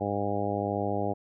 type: harmonic tone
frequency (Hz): 101.5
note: G#2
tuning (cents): -39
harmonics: 1 / 2 / 3 / 4 / 5 / 6 / 7 / 8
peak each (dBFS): -35 / -35 / -35 / -35 / -35 / -35 / -35 / -35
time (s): 0-1.14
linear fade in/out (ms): 20
effects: none